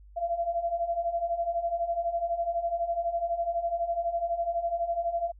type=beating tone pair; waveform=sine; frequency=674 / 686 Hz; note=E5 / F5; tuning=+38 / -31 cents; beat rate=12 Hz; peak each=-32 / -28 dBFS; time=0.16-5.32 s; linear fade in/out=20 ms; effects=added 50 Hz sine -49 dBFS peak until 5.39 s